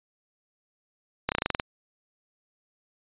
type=slowing click train; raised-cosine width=0.3 ms; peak=-8 dBFS; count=9; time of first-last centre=1.29-1.598 s; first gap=29 ms; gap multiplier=1.08; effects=resampled to 8000 Hz